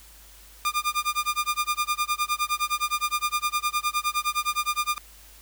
sawtooth tone with tremolo, 1206 Hz, D6, 46 cents sharp, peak -17 dBFS, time 0.65-4.98 s, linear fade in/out 0 ms, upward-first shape sine, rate 9.7 Hz, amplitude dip 100%, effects added 51 Hz sine -51 dBFS peak until 5.41 s + white hiss -51 dBFS RMS until 5.41 s

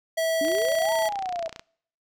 square tone, 652 Hz, E5, 19 cents flat, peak -23 dBFS, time 0.17-1.09 s, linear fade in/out 10 ms
sine exponential two-way sweep, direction up then down, 277.2 to 932.3 to 646 Hz, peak -27 dBFS, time 0.41-1.48 s, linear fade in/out 2 ms, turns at 0.93 s
click train, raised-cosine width 0.2 ms, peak -20 dBFS, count 35, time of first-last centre 0.45-1.595 s, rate 29.7 Hz
effects noise-tail reverb RT60 0.6 s tail -25 dB re dry

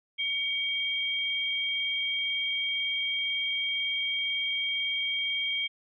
sine tone pair together, 2259 / 3203 Hz, C#7 / G7, +32 / +37 cents, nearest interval tritone, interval 605 cents, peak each -31 / -29 dBFS, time 0.18-5.68 s, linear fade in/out 20 ms, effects none

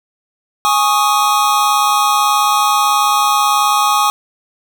square chord, Ab suspended fourth, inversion none, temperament just, 830.6 / 1107.5 / 1245.9 Hz, Ab5 / Db6 / Eb6, 0 / -2 / +2 cents, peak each -16 dBFS, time 0.65-4.1 s, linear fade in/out 0 ms, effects none

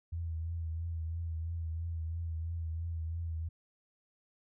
sine tone with vibrato, 82.41 Hz, E2, in tune, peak -34 dBFS, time 0.12-3.49 s, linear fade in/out 10 ms, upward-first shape triangle, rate 3 Hz, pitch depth 51 cents each way, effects none

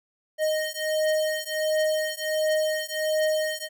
square beating tone pair, 620 / 621.4 Hz, D#5 / D#5, -6 / -2 cents, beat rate 1.4 Hz, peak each -27 dBFS, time 0.38-3.69 s, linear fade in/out 50 ms, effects none

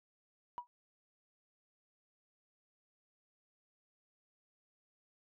sine tone with exponential decay, 970 Hz, B5, 31 cents flat, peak -34 dBFS, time 0.58-0.67 s, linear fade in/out 0 ms, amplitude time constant 19 ms, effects tanh soft clip ceiling -32 dBFS

